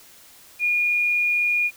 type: tone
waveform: sine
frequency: 2434 Hz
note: D#7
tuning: 39 cents flat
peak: -18 dBFS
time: 0.59-1.71 s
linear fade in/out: 50 ms
effects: white hiss -49 dBFS RMS until 1.76 s